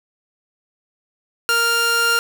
sawtooth tone pair together, 466.2 / 1397 Hz, A#4 / F6, 0 / 0 cents, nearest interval octave + perfect fifth, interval 1900 cents, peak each -21 / -12 dBFS, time 1.49-2.19 s, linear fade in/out 0 ms, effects none

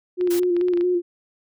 sine tone with vibrato, 354.4 Hz, F4, 25 cents sharp, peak -17 dBFS, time 0.17-1.02 s, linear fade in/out 50 ms, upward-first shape square, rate 4.5 Hz, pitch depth 28 cents each way
clicks, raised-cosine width 0.3 ms, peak -22 dBFS, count 10, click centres 0.211 / 0.274 / 0.316 / 0.433 / 0.566 / 0.612 / 0.684 / 0.736 / 0.774 / 0.81 s
white noise, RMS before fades -32 dBFS, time 0.3-0.4 s, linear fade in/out 10 ms
effects none

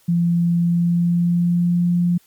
sine tone with pitch glide, 171.3 to 174.7 Hz, F3 to F3, -33 to +1 cents, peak -14 dBFS, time 0.08-2.18 s, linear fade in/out 10 ms, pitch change +34 cents, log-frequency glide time 0.55-1.89 s, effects white hiss -56 dBFS RMS until 2.26 s + MP3 96 kbps

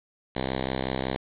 5% pulse tone, 65.41 Hz, C2, in tune, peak -16 dBFS, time 0.35-1.17 s, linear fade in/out 10 ms, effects resampled to 8000 Hz + 7-bit

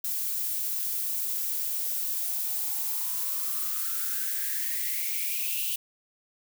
violet noise with high-pass filter sweep, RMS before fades -30 dBFS, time 0.04-5.76 s, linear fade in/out 5 ms, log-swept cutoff 270 to 2900 Hz, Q 9.1, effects none

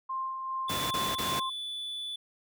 sine tone with tremolo, 1054 Hz, C6, 12 cents sharp, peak -30 dBFS, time 0.09-1.5 s, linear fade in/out 10 ms, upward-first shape sine, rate 2.5 Hz, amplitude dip 40%
triangle tone, 3470 Hz, A7, 25 cents flat, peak -33 dBFS, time 0.68-2.16 s, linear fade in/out 5 ms
pink noise bursts, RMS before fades -33 dBFS, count 3, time 0.69-1.4 s, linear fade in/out 10 ms, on 220 ms, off 25 ms
effects high-pass 100 Hz 12 dB/octave

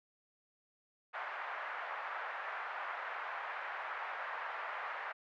white band-pass noise, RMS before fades -42 dBFS, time 1.13-5.13 s, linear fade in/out 20 ms, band 670 to 1800 Hz, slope 24 dB/octave, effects none

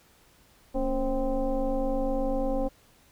sine tone with frequency modulation, 277.2 Hz, C#4, in tune, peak -24 dBFS, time 0.74-2.69 s, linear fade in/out 20 ms, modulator 253 Hz, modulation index 1.6, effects pink hiss -60 dBFS RMS until 3.11 s

